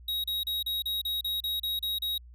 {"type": "tone bursts", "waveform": "square", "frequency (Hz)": 3800, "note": "A#7", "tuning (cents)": 33, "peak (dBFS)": -29, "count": 11, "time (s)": [0.08, 2.18], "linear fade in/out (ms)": 5, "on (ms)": 160, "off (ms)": 34, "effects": ["added 60 Hz sine -47 dBFS peak until 2.34 s"]}